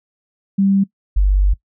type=tone pair in turn; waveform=sine; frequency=196 / 48.54 Hz; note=G3 / G1; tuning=0 / -16 cents; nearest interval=2 octaves; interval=2416 cents; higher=first; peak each=-11 / -10 dBFS; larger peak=second; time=0.58-0.84 / 1.16-1.54 s; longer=second; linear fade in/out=10 ms; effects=noise-tail reverb RT60 0.1 s tail -20 dB re dry